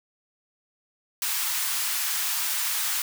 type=high-pass noise; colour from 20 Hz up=white; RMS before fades=-27 dBFS; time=1.22-3.02 s; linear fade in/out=2 ms; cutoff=920 Hz; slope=24 dB/octave; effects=none